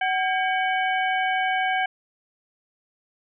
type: harmonic tone with a mistuned harmonic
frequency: 752 Hz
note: F#5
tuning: 28 cents sharp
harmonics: 1 / 2 / 3 / 4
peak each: -23 / -26 / -29 / -34 dBFS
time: 0.01-1.86 s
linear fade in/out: 5 ms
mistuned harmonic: 2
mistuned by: +120 cents
effects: none